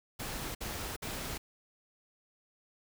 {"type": "noise bursts", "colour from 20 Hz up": "pink", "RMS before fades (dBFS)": -39, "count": 3, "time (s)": [0.19, 1.38], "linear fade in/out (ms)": 10, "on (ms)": 360, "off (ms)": 55, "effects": []}